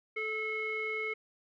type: tone with low-pass filter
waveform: square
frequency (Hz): 435.3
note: A4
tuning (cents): -19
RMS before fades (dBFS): -35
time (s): 0.16-1.14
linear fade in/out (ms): 10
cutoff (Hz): 2200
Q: 7.8
effects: none